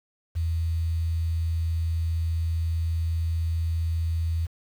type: tone with quantisation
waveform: sine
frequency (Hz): 82.41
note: E2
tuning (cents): 0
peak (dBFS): -23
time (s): 0.35-4.47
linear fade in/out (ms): 20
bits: 8
effects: none